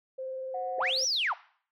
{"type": "tone with vibrato", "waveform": "sine", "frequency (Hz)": 523.3, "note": "C5", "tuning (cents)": 0, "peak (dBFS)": -34, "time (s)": [0.18, 1.05], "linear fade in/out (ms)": 10, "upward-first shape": "triangle", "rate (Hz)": 20, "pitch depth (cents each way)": 22}
{"type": "tone", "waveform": "sine", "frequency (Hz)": 734, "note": "F#5", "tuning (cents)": -14, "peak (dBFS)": -32, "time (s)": [0.54, 0.9], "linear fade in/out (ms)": 5}
{"type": "linear two-way sweep", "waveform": "sine", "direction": "up then down", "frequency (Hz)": [305, 5980, 589], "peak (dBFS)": -25, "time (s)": [0.78, 1.34], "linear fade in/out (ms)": 20, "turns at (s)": 1.05}
{"effects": ["noise-tail reverb RT60 0.5 s tail -19 dB re dry", "tanh soft clip ceiling -20 dBFS"]}